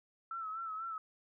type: tone with vibrato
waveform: sine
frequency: 1315 Hz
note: E6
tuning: 5 cents flat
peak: -38 dBFS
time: 0.31-0.98 s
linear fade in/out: 2 ms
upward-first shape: sine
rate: 4.1 Hz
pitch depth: 56 cents each way
effects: none